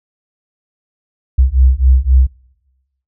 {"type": "beating tone pair", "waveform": "sine", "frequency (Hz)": [62.9, 66.7], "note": ["B1", "C2"], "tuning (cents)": [32, 34], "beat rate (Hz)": 3.8, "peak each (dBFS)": -10, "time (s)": [1.38, 2.27], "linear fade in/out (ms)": 10, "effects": ["noise-tail reverb RT60 1.0 s tail -24 dB re dry"]}